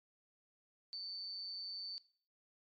sine tone with amplitude modulation, 4533 Hz, C#8, 38 cents sharp, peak -39 dBFS, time 0.93-1.98 s, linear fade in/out 0 ms, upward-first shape sine, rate 189 Hz, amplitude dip 65%, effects noise-tail reverb RT60 0.5 s tail -19 dB re dry + MP3 32 kbps

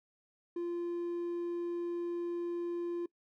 triangle tone, 345.8 Hz, F4, 17 cents flat, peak -31 dBFS, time 0.56-3.06 s, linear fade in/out 5 ms, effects noise-tail reverb RT60 0.1 s tail -23 dB re dry + tanh soft clip ceiling -27 dBFS

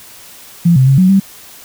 sine tone with pitch steps, 170.9 / 130.7 / 135.4 / 185.4 / 194.5 Hz, F3 / C3 / C#3 / F#3 / G3, -37 / -1 / -40 / +4 / -13 cents, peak -5 dBFS, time 0.65-1.2 s, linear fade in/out 10 ms, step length 110 ms, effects white hiss -37 dBFS RMS until 1.64 s

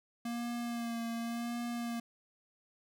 square tone with vibrato, 234.5 Hz, A#3, 11 cents sharp, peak -36 dBFS, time 0.25-2 s, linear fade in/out 5 ms, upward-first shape sine, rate 0.9 Hz, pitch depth 26 cents each way, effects none

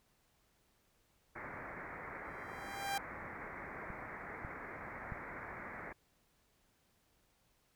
white low-pass noise, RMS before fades -47 dBFS, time 1.35-5.93 s, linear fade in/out 10 ms, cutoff 2200 Hz, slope 96 dB/octave
sawtooth tone with exponential growth, 794 Hz, G5, 22 cents sharp, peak -29 dBFS, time 2.24-2.98 s, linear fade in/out 5 ms, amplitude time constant 160 ms
clicks, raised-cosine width 5 ms, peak -35 / -33 / -30 dBFS, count 3, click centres 3.903 / 4.449 / 5.122 s
effects pink hiss -74 dBFS RMS until 7.75 s

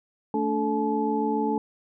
sine tone cluster, 220.6 / 287.7 / 435.4 / 859 Hz, A3 / D4 / A4 / A5, +5 / -36 / -18 / -42 cents, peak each -28 dBFS, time 0.34-1.58 s, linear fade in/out 2 ms, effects none

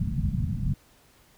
white low-pass noise, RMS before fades -27 dBFS, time 0-0.74 s, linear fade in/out 5 ms, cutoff 200 Hz, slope 48 dB/octave, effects pink hiss -59 dBFS RMS until 1.37 s

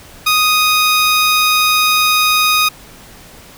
15% pulse tone, 1244.5 Hz, D#6, in tune, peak -4 dBFS, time 0.26-2.69 s, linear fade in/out 10 ms, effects pink hiss -39 dBFS RMS until 3.57 s

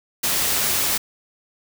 white noise, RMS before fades -21 dBFS, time 0.23-0.98 s, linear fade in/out 10 ms, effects none

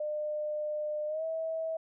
sine tone with pitch glide, 603 to 646.3 Hz, D5 to E5, +46 to -34 cents, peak -31 dBFS, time 0-1.77 s, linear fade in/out 5 ms, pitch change +120 cents, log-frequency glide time 1.07-1.24 s, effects none

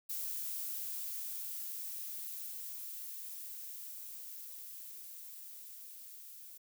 violet noise with level ramp, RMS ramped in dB -39 to -52 dBFS, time 0.09-6.58 s, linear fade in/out 10 ms, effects none

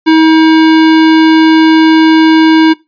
square tone, 319 Hz, D#4, 43 cents sharp, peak -3 dBFS, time 0.06-2.74 s, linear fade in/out 20 ms, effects noise-tail reverb RT60 0.2 s tail -19 dB re dry + resampled to 11025 Hz

